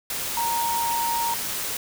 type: tone in noise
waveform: sine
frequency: 932.3 Hz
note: A#5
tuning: in tune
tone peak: -23 dBFS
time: 0.37-1.34 s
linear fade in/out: 2 ms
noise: white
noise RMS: -29 dBFS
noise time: 0.1-1.77 s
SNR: +3 dB
effects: none